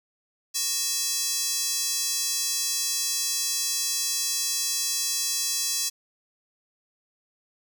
square tone with high-pass filter, 370 Hz, F#4, in tune, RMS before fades -27 dBFS, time 0.54-5.9 s, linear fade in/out 20 ms, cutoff 5700 Hz, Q 1.7, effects none

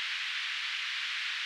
white band-pass noise, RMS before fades -35 dBFS, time 0-1.45 s, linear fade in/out 0 ms, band 1600 to 3400 Hz, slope 24 dB/octave, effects none

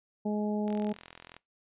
harmonic tone, 210 Hz, G#3, 19 cents sharp, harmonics 1 / 2 / 3 / 4, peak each -29 / -35 / -39 / -41 dBFS, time 0.25-0.93 s, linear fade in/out 10 ms
click train, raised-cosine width 0.2 ms, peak -28 dBFS, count 30, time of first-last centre 0.68-1.366 s, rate 42.3 Hz
effects noise-tail reverb RT60 0.2 s tail -23 dB re dry + resampled to 8000 Hz

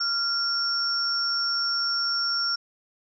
sine tone pair together, 1388 / 5472 Hz, F6 / F8, -11 / -36 cents, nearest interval 2 octaves, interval 2375 cents, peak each -29 / -24 dBFS, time 0-2.56 s, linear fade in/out 10 ms, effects none

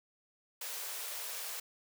white high-pass noise, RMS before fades -41 dBFS, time 0.61-1.6 s, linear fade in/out 5 ms, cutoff 410 Hz, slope 96 dB/octave, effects none

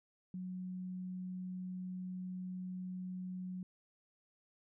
sine tone, 183.6 Hz, F#3, 13 cents flat, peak -40 dBFS, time 0.34-3.63 s, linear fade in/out 2 ms, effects none

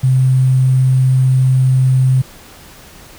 sine tone with sample-and-hold, 130 Hz, C3, 11 cents flat, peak -8 dBFS, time 0.03-2.22 s, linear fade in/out 10 ms, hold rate 8820 Hz, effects pink hiss -39 dBFS RMS until 3.18 s

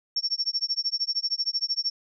sine tone with tremolo, 5470 Hz, F8, 37 cents flat, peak -21 dBFS, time 0.16-1.9 s, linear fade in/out 2 ms, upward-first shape sine, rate 13 Hz, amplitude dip 100%, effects none

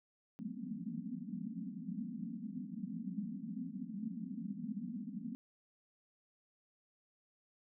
white band-pass noise, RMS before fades -43 dBFS, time 0.39-5.35 s, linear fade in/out 0 ms, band 170 to 260 Hz, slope 96 dB/octave, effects none

